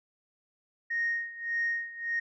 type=tone with tremolo; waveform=sine; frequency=1861 Hz; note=A#6; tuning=3 cents flat; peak=-25 dBFS; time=0.9-2.2 s; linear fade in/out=10 ms; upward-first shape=sine; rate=1.7 Hz; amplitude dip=85%; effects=tanh soft clip ceiling -22 dBFS